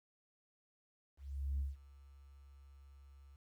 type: tone with ADSR envelope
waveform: sine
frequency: 69.1 Hz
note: C#2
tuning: 5 cents flat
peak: -32 dBFS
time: 1.17-3.36 s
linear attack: 420 ms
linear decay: 170 ms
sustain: -24 dB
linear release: 3 ms
effects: tanh soft clip ceiling -31 dBFS + 12-bit